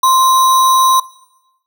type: tone with sample-and-hold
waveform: sine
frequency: 1046.5 Hz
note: C6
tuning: in tune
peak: -7 dBFS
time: 0.03-1 s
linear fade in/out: 5 ms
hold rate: 4900 Hz
effects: noise-tail reverb RT60 0.9 s tail -19 dB re dry